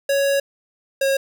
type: tone pair in turn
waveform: square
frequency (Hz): 556 / 543.6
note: C#5 / C#5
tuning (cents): +5 / -34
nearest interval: unison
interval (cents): 39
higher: first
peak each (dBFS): -17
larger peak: neither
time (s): 0.09-0.4 / 1.01-1.17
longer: first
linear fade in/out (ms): 5
effects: none